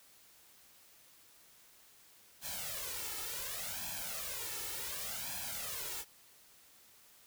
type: noise with flanger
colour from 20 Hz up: white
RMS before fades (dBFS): -41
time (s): 2.41-6.05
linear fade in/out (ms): 50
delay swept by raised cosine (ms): 1.2 to 2.3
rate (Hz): 0.68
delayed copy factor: +0.85
effects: white hiss -62 dBFS RMS until 7.26 s